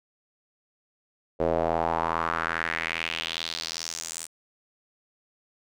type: tone with band-pass filter sweep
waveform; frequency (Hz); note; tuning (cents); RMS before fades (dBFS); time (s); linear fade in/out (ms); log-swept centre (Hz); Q
square; 41.2; E1; 0; -29; 1.39-4.27; 20; 510 to 8500; 3
effects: none